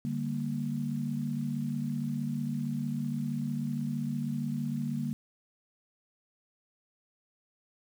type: chord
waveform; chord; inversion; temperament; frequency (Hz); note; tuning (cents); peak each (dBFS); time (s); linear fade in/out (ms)
sine; G minor; second; equal with one note detuned; 146.83 / 197.59 / 233.1; D3 / G3 / Bb3; 0 / +14 / 0; -34 / -37 / -33; 0.05-5.13; 0
effects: 9-bit